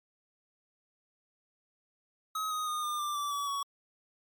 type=tone with pitch steps; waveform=square; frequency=1272 / 1249.4 / 1227.3 / 1205.5 / 1184.1 / 1163.1 / 1142.4 / 1122.1 Hz; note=D#6 / D#6 / D#6 / D6 / D6 / D6 / D6 / C#6; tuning=+38 / +7 / -24 / +45 / +14 / -17 / -48 / +21 cents; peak=-32 dBFS; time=2.35-3.63 s; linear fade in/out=5 ms; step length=160 ms; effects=MP3 96 kbps